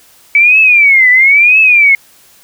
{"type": "tone with vibrato", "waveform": "sine", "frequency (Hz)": 2275, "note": "C#7", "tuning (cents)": 44, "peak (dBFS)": -3, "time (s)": [0.35, 1.95], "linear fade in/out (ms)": 2, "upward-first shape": "triangle", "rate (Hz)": 1, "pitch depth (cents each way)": 250, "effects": ["white hiss -44 dBFS RMS until 2.43 s"]}